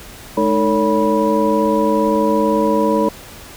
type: tone cluster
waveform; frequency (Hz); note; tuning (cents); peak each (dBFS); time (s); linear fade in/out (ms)
sine; 212.4 / 310.1 / 450.1 / 562 / 979; G#3 / D#4 / A4 / C#5 / B5; +39 / -6 / +39 / +24 / -15; -19; 0.37-3.09; 5
effects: pink hiss -37 dBFS RMS until 3.56 s